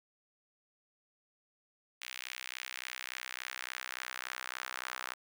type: tone with high-pass filter sweep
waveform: sawtooth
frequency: 63.5 Hz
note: B1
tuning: 49 cents sharp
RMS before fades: -43 dBFS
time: 2.01-5.14 s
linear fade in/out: 10 ms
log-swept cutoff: 2400 to 1300 Hz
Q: 1.6
effects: none